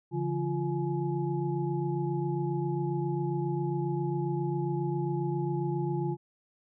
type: tone cluster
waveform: sine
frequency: 142.3 / 169.7 / 348.2 / 845 Hz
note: C#3 / F3 / F4 / G#5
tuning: +46 / -49 / -5 / +30 cents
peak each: -31 / -35 / -32 / -39 dBFS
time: 0.11-6.17 s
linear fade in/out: 50 ms
effects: none